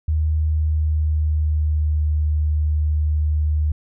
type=tone with pitch glide; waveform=sine; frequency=77.6 to 76.05 Hz; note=D#2 to D#2; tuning=-4 to -39 cents; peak=-16 dBFS; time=0.08-3.72 s; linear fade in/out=5 ms; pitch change=-35 cents; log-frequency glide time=0.46-2.04 s; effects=none